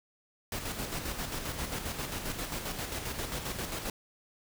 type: noise with tremolo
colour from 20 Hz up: pink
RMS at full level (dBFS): -35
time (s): 0.52-3.9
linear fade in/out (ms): 2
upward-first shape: square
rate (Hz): 7.5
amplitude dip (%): 45
effects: none